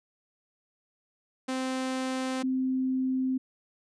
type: tone pair in turn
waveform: sawtooth / sine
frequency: 260 / 260 Hz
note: C4 / C4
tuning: -11 / -11 cents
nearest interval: unison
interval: 0 cents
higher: neither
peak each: -25 dBFS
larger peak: neither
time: 1.48-2.43 / 2.43-3.38 s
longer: neither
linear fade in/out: 10 ms
effects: resampled to 22050 Hz